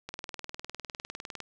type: click train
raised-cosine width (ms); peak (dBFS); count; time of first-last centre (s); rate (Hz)
0.2; -21; 27; 0.09-1.403; 19.8
effects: none